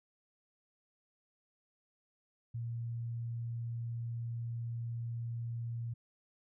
sine tone, 117 Hz, A#2, 7 cents sharp, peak -36 dBFS, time 2.54-5.94 s, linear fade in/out 10 ms, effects none

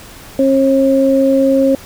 sine tone pair together, 269.8 / 540 Hz, C#4 / C#5, -47 / -45 cents, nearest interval octave, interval 1202 cents, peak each -11 dBFS, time 0.39-1.75 s, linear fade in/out 2 ms, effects pink hiss -36 dBFS RMS until 1.85 s

